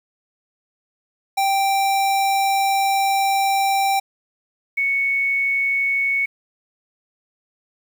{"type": "tone pair in turn", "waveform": ["square", "sine"], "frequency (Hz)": [784, 2217], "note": ["G5", "C#7"], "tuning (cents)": [0, 0], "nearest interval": "octave + tritone", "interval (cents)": 1800, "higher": "second", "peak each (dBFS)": -17, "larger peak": "neither", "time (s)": [[1.37, 4], [4.77, 6.26]], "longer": "first", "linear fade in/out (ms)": 10, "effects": ["8-bit"]}